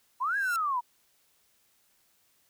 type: tone with exponential growth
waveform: 5% pulse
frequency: 1344 Hz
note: E6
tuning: 33 cents sharp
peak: -23 dBFS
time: 0.18-0.56 s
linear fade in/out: 0 ms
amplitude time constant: 81 ms
type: linear two-way sweep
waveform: sine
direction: up then down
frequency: 932.3 to 1672 to 932.3 Hz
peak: -26 dBFS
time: 0.2-0.81 s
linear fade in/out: 20 ms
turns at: 0.37 s
effects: white hiss -68 dBFS RMS until 2.49 s